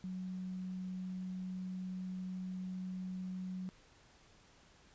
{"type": "tone", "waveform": "sine", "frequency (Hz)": 185, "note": "F#3", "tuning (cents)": 0, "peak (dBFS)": -39, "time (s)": [0.04, 3.69], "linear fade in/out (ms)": 0, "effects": ["pink hiss -64 dBFS RMS until 4.94 s", "resampled to 16000 Hz"]}